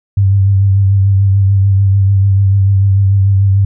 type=tone with vibrato; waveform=sine; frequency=98 Hz; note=G2; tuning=in tune; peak=-6 dBFS; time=0.17-3.65 s; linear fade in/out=5 ms; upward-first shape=triangle; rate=6.8 Hz; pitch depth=40 cents each way; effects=none